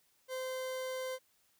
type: tone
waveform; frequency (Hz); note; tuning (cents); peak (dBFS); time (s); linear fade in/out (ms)
40% pulse; 517; C5; -21; -36; 0.28-1.19; 50
effects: white hiss -72 dBFS RMS until 1.59 s